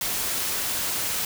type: noise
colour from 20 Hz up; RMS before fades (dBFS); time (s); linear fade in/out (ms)
white; -27; 0.01-1.25; 2
effects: none

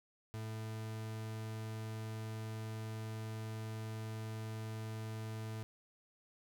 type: tone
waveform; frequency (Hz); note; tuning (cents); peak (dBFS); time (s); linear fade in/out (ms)
40% pulse; 110; A2; 0; -40; 0.34-5.63; 0
effects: none

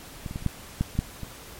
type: clicks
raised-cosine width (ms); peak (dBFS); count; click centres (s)
5; -20 / -22 / -18 / -26 / -11 / -11 / -29 / -10 / -21; 9; 0.262 / 0.311 / 0.359 / 0.424 / 0.463 / 0.81 / 0.953 / 0.99 / 1.233
effects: pink hiss -44 dBFS RMS until 1.59 s + MP3 64 kbps

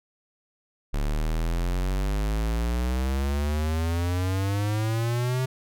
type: exponential sweep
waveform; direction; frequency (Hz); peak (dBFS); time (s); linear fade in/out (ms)
square; up; 35.44 to 130.81; -24; 0.93-5.46; 10
effects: none

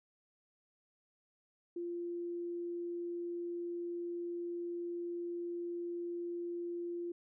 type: tone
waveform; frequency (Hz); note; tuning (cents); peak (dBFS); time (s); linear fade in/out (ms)
sine; 346.1; F4; -16; -37; 1.76-7.12; 5
effects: none

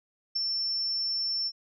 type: tone with ADSR envelope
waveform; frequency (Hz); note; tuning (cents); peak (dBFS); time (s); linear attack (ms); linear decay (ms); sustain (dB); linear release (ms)
sine; 5390; E8; +38; -24; 0.35-1.52; 13; 11; -3; 51
effects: none

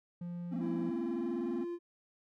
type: tone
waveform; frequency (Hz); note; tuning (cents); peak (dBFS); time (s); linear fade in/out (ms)
triangle; 174.2; F3; -4; -36; 0.21-0.9; 5
type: tone with vibrato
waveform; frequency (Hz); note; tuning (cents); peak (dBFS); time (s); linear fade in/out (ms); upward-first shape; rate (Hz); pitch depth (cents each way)
triangle; 246.9; B3; 0; -33; 0.51-1.65; 20; square; 20; 150
type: tone with pitch glide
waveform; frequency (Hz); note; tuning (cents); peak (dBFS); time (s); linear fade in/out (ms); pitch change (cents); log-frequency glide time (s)
triangle; 335.6 to 346.2; E4 to F4; +31 to -15; -34; 0.59-1.79; 50; +54; 0.77-1.48
effects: none

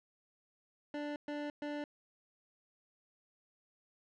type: tone bursts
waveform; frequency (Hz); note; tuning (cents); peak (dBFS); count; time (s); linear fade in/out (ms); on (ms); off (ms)
25% pulse; 293.7; D4; 0; -34; 3; 0.94-1.84; 2; 220; 120
effects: low-pass 3000 Hz 12 dB/octave

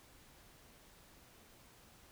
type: silence
effects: pink hiss -62 dBFS RMS until 2.11 s

